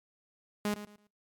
sawtooth tone with echo, 207.7 Hz, G#3, in tune, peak -25 dBFS, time 0.65-0.74 s, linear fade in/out 2 ms, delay 110 ms, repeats 3, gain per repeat -12 dB, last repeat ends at 1.07 s, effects noise-tail reverb RT60 0.2 s tail -20 dB re dry + MP3 96 kbps

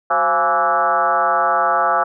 sine tone with frequency modulation, 1001 Hz, B5, 23 cents sharp, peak -13 dBFS, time 0.1-2.04 s, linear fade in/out 10 ms, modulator 157 Hz, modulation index 2.7, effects none

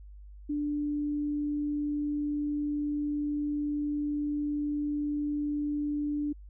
sine tone, 293.7 Hz, D4, in tune, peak -28 dBFS, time 0.49-6.33 s, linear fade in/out 10 ms, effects added 50 Hz sine -45 dBFS peak until 6.49 s

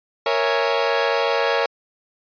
sawtooth chord, A# half-diminished seventh, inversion none, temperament equal, 466.2 / 554.4 / 659.3 / 830.6 Hz, A#4 / C#5 / E5 / G#5, 0 / 0 / 0 / 0 cents, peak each -18 / -18 / -22 / -22 dBFS, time 0.26-1.66 s, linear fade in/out 2 ms, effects resampled to 11025 Hz

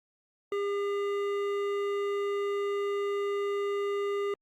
sine tone with hard clipping, 403.5 Hz, G#4, 50 cents flat, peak -30 dBFS, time 0.52-4.34 s, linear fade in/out 2 ms, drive 12 dB, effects Opus 48 kbps

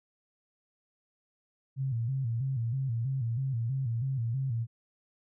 sine tone with vibrato, 124.4 Hz, B2, 13 cents sharp, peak -28 dBFS, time 1.76-4.67 s, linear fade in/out 50 ms, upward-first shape square, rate 3.1 Hz, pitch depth 130 cents each way, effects none

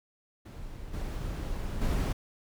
brown noise with level steps, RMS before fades -42 / -34 / -27 dBFS, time 0.45-2.13 s, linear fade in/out 10 ms, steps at 0.93 / 1.81 s, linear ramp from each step 10 ms, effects none

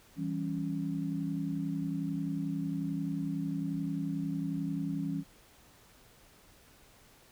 sine chord, C# diminished, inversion first, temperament equal, 164.81 / 196 / 277.2 Hz, E3 / G3 / C#4, 0 / 0 / 0 cents, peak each -35 / -38 / -35 dBFS, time 0.16-5.24 s, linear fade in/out 50 ms, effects pink hiss -60 dBFS RMS until 7.31 s

